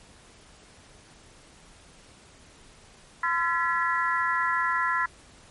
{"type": "harmonic tone with a mistuned harmonic", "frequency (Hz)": 340, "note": "F4", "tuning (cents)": -46, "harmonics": [3, 4, 5, 6], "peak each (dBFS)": [-27, -28, -29, -30], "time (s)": [3.23, 5.06], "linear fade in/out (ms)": 5, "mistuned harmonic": 6, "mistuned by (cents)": -77, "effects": ["pink hiss -53 dBFS RMS until 5.5 s", "MP3 48 kbps"]}